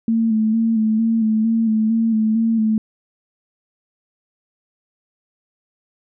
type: tone with vibrato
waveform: sine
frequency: 222.4 Hz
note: A3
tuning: 19 cents sharp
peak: -14 dBFS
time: 0.08-2.78 s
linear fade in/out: 2 ms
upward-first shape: square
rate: 2.2 Hz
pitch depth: 33 cents each way
effects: none